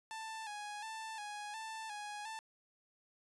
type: tone with vibrato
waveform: sawtooth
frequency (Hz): 858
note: A5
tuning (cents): -44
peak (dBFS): -39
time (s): 0.11-2.39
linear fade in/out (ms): 0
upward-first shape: square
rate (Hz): 1.4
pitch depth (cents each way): 55
effects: resampled to 24000 Hz